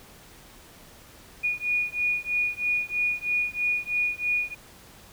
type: beating tone pair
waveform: sine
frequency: 2450 / 2453.1 Hz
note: D#7 / D#7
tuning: -27 / -25 cents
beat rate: 3.1 Hz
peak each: -27 dBFS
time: 1.43-4.55 s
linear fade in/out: 20 ms
effects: pink hiss -50 dBFS RMS until 5.12 s